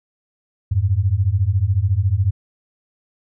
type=beating tone pair; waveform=sine; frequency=89.3 / 103.3 Hz; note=F2 / G#2; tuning=+39 / -9 cents; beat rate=14 Hz; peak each=-18 / -17 dBFS; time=0.71-2.31 s; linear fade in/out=10 ms; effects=none